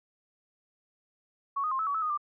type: tone with pitch steps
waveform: sine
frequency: 1112 / 1243 / 1061 / 1303 / 1135 / 1304 / 1239 / 1185 Hz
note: C#6 / D#6 / C6 / E6 / C#6 / E6 / D#6 / D6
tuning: +5 / -2 / +24 / -20 / +41 / -19 / -8 / +15 cents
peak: -27 dBFS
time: 1.56-2.176 s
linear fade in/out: 10 ms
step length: 77 ms
effects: none